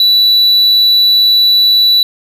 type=tone; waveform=triangle; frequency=3951 Hz; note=B7; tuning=in tune; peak=-4 dBFS; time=0-2.03 s; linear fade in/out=2 ms; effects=none